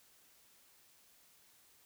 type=silence; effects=white hiss -66 dBFS RMS until 1.85 s